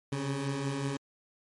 20% pulse beating tone pair, 134.1 / 139.5 Hz, C3 / C#3, +43 / +11 cents, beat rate 5.4 Hz, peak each -33 / -27 dBFS, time 0.12-0.97 s, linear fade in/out 5 ms, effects MP3 48 kbps

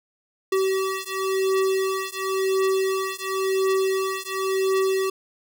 square beating tone pair, 382.3 / 383.24 Hz, G4 / G4, -43 / -39 cents, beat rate 0.94 Hz, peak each -25 dBFS, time 0.52-5.1 s, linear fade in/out 5 ms, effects none

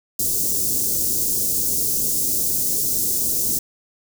white band-stop noise, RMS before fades -21 dBFS, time 0.19-3.59 s, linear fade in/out 5 ms, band 450 to 5800 Hz, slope 24 dB/octave, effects none

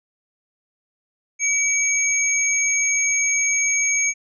sine tone pair together, 2283 / 6512 Hz, D7 / G#8, -50 / -35 cents, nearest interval octave + tritone, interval 1815 cents, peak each -20 dBFS, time 1.39-4.14 s, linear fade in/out 50 ms, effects none

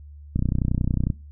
click train, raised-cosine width 5 ms, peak -10 dBFS, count 24, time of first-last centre 0.36-1.102 s, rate 31 Hz, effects noise-tail reverb RT60 0.3 s tail -21 dB re dry + added 73 Hz sine -40 dBFS peak until 1.31 s

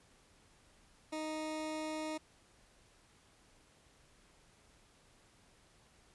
20% pulse tone, 311.1 Hz, D#4, in tune, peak -33 dBFS, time 1.12-2.18 s, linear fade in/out 10 ms, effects pink hiss -66 dBFS RMS until 6.14 s + resampled to 24000 Hz

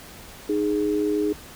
sine tone pair together, 308.1 / 415.3 Hz, D#4 / G#4, -17 / 0 cents, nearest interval perfect fourth, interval 517 cents, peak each -23 dBFS, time 0.49-1.33 s, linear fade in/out 5 ms, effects pink hiss -43 dBFS RMS until 1.55 s

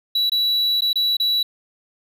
triangle tone with dropouts, 3927 Hz, B7, 11 cents flat, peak -15 dBFS, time 0.15-1.43 s, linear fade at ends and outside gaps 5 ms, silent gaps 0.297-0.318 / 0.808-0.819 / 0.931-0.956 / 1.169-1.199 s, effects none

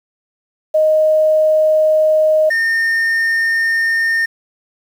sine / triangle tone pair in turn, 622.3 / 1822.2 Hz, D#5 / A#6, 0 / -40 cents, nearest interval octave + perfect fifth, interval 1860 cents, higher second, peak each -9 / -11 dBFS, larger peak first, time 0.74-2.5 / 2.5-4.26 s, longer neither, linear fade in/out 10 ms, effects 7-bit

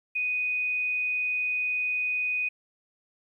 sine tone, 2489 Hz, D#7, in tune, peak -25 dBFS, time 0.15-2.49 s, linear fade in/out 10 ms, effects 11-bit

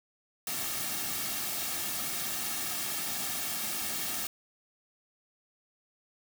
white noise with comb filter, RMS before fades -34 dBFS, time 0.47-4.27 s, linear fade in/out 2 ms, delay 2 ms, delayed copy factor -0.6, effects none

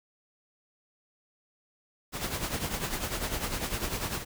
pink noise with tremolo, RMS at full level -30 dBFS, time 2.12-4.25 s, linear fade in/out 50 ms, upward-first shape triangle, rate 10 Hz, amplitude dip 70%, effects none

